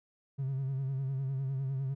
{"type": "tone with vibrato", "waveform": "triangle", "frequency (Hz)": 134.6, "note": "C3", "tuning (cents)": 49, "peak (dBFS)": -28, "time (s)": [0.38, 1.95], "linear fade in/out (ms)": 20, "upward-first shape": "sine", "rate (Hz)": 9.9, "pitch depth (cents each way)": 56, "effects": ["tanh soft clip ceiling -26 dBFS"]}